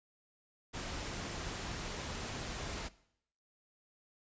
pink noise, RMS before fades -41 dBFS, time 0.73-2.89 s, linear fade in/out 20 ms, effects noise-tail reverb RT60 0.7 s tail -19 dB re dry + resampled to 16000 Hz

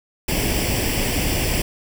pink noise with comb filter, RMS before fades -21 dBFS, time 0.28-1.62 s, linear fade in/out 5 ms, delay 0.38 ms, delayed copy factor +0.7, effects none

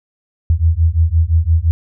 sine beating tone pair, 79.2 / 85 Hz, D#2 / F2, +31 / -46 cents, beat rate 5.8 Hz, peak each -13 dBFS, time 0.5-1.71 s, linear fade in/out 0 ms, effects none

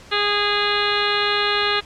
harmonic tone with a mistuned harmonic, 411.6 Hz, G#4, 16 cents flat, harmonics 1 / 2 / 3 / 4 / 5 / 6 / 7 / 8 / 9 / 10, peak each -25 / -29 / -24 / -25 / -28 / -29 / -27 / -28 / -29 / -27 dBFS, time 0.11-1.81 s, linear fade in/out 20 ms, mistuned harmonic 8, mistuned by +48 cents, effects pink hiss -44 dBFS RMS until 1.85 s + low-pass 7000 Hz 12 dB/octave

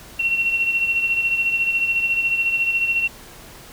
sine beating tone pair, 2724 / 2738 Hz, F7 / F7, -44 / -35 cents, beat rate 14 Hz, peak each -18 / -26 dBFS, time 0.19-3.08 s, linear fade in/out 10 ms, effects pink hiss -42 dBFS RMS until 3.72 s

